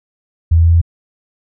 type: tone with pitch steps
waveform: sine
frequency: 82.41 / 82.94 / 83.46 / 84 / 84.53 Hz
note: E2 / E2 / E2 / E2 / E2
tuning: 0 / +11 / +22 / +33 / +44 cents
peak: -6 dBFS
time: 0.51-0.815 s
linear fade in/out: 10 ms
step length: 61 ms
effects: none